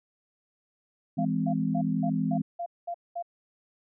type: chord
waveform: sine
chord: E augmented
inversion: none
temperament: just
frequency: 164.81 / 206 / 257.5 Hz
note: E3 / G#3 / B#3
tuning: 0 / -14 / -28 cents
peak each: -29 / -29 / -29 dBFS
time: 1.17-2.42 s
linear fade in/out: 10 ms
type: tone bursts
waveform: sine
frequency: 691 Hz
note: F5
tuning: 19 cents flat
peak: -30 dBFS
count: 8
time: 1.18-3.226 s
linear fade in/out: 10 ms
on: 72 ms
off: 210 ms
effects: none